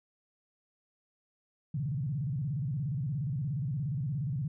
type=tone with vibrato; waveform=sine; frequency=137.9 Hz; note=C#3; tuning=9 cents flat; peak=-30 dBFS; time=1.74-4.48 s; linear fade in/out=5 ms; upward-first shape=square; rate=17 Hz; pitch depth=210 cents each way; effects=none

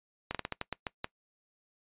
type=slowing click train; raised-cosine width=0.3 ms; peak=-17 dBFS; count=9; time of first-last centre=0.31-1.044 s; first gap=37 ms; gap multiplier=1.25; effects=noise-tail reverb RT60 0.1 s tail -21 dB re dry + resampled to 8000 Hz

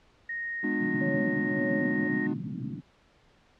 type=tone; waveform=sine; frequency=1863 Hz; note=A#6; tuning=2 cents flat; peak=-31 dBFS; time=0.29-2.27 s; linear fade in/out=5 ms
type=chord; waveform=triangle; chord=G# diminished seventh; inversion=none; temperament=just; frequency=207.7 / 249.2 / 299 / 358.8 Hz; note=G#3 / B3 / D4 / F4; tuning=0 / +16 / +31 / +47 cents; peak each=-31 / -31 / -29 / -34 dBFS; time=0.63-2.34 s; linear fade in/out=10 ms
type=band-pass noise; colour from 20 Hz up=pink; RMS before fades=-35 dBFS; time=0.8-2.81 s; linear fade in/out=20 ms; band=130 to 280 Hz; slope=48 dB/octave
type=tone with tremolo; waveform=sine; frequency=554.4 Hz; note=C#5; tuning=in tune; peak=-30 dBFS; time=1.01-2.08 s; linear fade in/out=5 ms; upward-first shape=triangle; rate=1.8 Hz; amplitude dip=90%
effects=pink hiss -62 dBFS RMS until 3.59 s + low-pass 4000 Hz 12 dB/octave

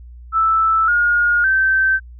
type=tone with pitch steps; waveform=sine; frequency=1318.5 / 1429.6 / 1550 Hz; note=E6 / F6 / G6; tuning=0 / +40 / -20 cents; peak=-12 dBFS; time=0.32-2 s; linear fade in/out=50 ms; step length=560 ms; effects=added 60 Hz sine -35 dBFS peak until 2.19 s

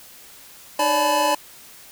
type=tone cluster; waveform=square; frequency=304.9 / 559 / 585 / 859 / 998 Hz; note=D#4 / C#5 / D5 / A5 / B5; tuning=-35 / +14 / -7 / -42 / +18 cents; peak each=-30 / -30 / -24 / -22 / -23 dBFS; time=0.79-1.35 s; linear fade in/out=5 ms; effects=white hiss -45 dBFS RMS until 1.91 s

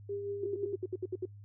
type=tone with tremolo; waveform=sine; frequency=402.6 Hz; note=G4; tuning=46 cents sharp; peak=-33 dBFS; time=0.09-0.76 s; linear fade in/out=5 ms; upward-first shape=triangle; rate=5.8 Hz; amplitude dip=45%
type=tone bursts; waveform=sine; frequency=368.4 Hz; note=F#4; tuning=7 cents flat; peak=-31 dBFS; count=9; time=0.43-1.255 s; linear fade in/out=5 ms; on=33 ms; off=66 ms
effects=noise-tail reverb RT60 0.1 s tail -21 dB re dry + added 102 Hz sine -48 dBFS peak until 1.44 s

